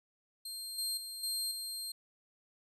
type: tone with level steps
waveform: 25% pulse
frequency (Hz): 4200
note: C8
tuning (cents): +6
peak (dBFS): -36 / -29 / -37 / -29 / -34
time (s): 0.45-1.92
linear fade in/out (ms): 5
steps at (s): 0.78 / 0.97 / 1.23 / 1.51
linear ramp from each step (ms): 5
effects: none